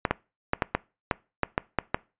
clicks, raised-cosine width 0.5 ms, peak -7 dBFS, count 10, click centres 0.052 / 0.11 / 0.534 / 0.622 / 0.75 / 1.112 / 1.433 / 1.579 / 1.787 / 1.945 s, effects noise-tail reverb RT60 0.3 s tail -22 dB re dry + resampled to 8000 Hz

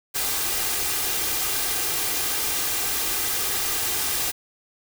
white noise with comb filter, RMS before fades -25 dBFS, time 0.14-4.32 s, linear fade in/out 20 ms, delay 2.5 ms, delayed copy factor +0.5, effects none

